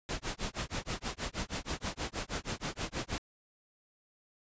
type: noise with tremolo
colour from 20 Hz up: pink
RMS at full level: -34 dBFS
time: 0.09-3.18 s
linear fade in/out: 0 ms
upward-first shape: sine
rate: 6.3 Hz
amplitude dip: 100%
effects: resampled to 16000 Hz